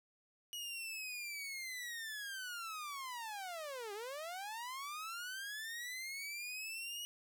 sawtooth linear two-way sweep, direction down then up, 2916 to 393.7 to 2916 Hz, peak -39 dBFS, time 0.53-7.05 s, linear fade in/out 0 ms, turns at 3.93 s, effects none

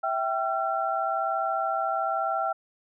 sine tone cluster, 657 / 778 / 1357 Hz, E5 / G5 / E6, -6 / -13 / +50 cents, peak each -30 / -28 / -29 dBFS, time 0.03-2.53 s, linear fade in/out 10 ms, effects none

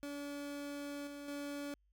30% pulse tone with level steps, 286.5 Hz, D4, 43 cents flat, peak -39 / -43 / -38 dBFS, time 0.03-1.74 s, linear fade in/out 0 ms, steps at 1.07 / 1.28 s, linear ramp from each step 2 ms, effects added 50 Hz sine -70 dBFS peak until 1.92 s

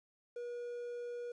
triangle tone with quantisation, 481.4 Hz, B4, 44 cents flat, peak -38 dBFS, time 0.36-1.32 s, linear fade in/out 5 ms, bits 11, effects resampled to 22050 Hz

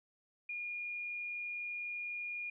sine tone, 2428 Hz, D#7, 43 cents flat, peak -38 dBFS, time 0.49-2.5 s, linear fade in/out 5 ms, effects none

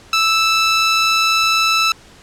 15% pulse tone, 1318 Hz, E6, 1 cent flat, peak -6 dBFS, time 0.13-1.92 s, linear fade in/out 2 ms, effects pink hiss -44 dBFS RMS until 2.22 s + low-pass 8000 Hz 12 dB/octave

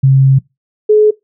sine tone pair in turn, 134.5 / 425.4 Hz, C3 / G#4, +48 / +42 cents, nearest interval octave + minor sixth, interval 1994 cents, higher second, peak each -4 dBFS, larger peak neither, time 0.03-0.39 / 0.89-1.11 s, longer first, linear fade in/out 10 ms, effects noise-tail reverb RT60 0.2 s tail -22 dB re dry

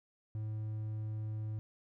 triangle tone, 108.1 Hz, A2, 30 cents flat, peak -34 dBFS, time 0.35-1.59 s, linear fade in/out 0 ms, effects none

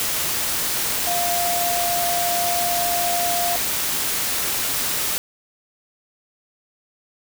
sine tone in noise, 699 Hz, F5, 1 cent sharp, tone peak -22 dBFS, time 1.07-3.56 s, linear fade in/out 0 ms, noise white, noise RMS -23 dBFS, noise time 0-5.18 s, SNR -2 dB, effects none

